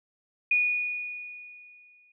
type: tone with exponential decay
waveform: sine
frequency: 2459 Hz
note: D#7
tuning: 21 cents flat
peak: -19 dBFS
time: 0.51-2.12 s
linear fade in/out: 5 ms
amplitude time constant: 350 ms
effects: none